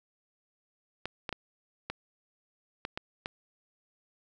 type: clicks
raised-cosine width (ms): 0.3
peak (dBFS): -18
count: 7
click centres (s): 1.056 / 1.292 / 1.327 / 1.9 / 2.851 / 2.975 / 3.259
effects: none